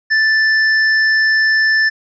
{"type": "tone with hard clipping", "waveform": "sine", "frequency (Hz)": 1760, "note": "A6", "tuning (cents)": 0, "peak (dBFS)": -12, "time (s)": [0.1, 1.9], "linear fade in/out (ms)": 20, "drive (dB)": 9, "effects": ["resampled to 16000 Hz"]}